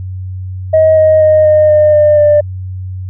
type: tone with pitch steps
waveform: sine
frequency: 632 / 625.5 / 619 / 612.6 / 606.3 / 600 / 593.8 Hz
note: D#5 / D#5 / D#5 / D#5 / D#5 / D5 / D5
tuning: +27 / +9 / -9 / -27 / -45 / +37 / +19 cents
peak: -3 dBFS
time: 0.73-2.41 s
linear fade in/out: 10 ms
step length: 240 ms
effects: tanh soft clip ceiling 0 dBFS + added 93 Hz sine -19 dBFS peak until 3.09 s